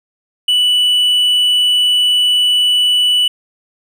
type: tone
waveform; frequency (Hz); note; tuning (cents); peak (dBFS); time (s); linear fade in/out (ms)
triangle; 2964; F#7; +2; -8; 0.48-3.28; 5
effects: none